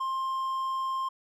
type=tone with hard clipping; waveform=triangle; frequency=1057 Hz; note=C6; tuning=17 cents sharp; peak=-29 dBFS; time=0-1.09 s; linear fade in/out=10 ms; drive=6 dB; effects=none